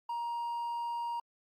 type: tone with hard clipping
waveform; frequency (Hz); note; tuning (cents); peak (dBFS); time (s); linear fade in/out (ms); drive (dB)
triangle; 942; A#5; +18; -34; 0.09-1.2; 5; 5
effects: Opus 48 kbps